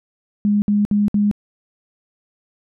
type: tone bursts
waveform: sine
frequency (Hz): 206.2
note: G#3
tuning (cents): -12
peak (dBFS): -13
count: 4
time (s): 0.45-1.313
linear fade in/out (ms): 0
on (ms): 170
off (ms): 61
effects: none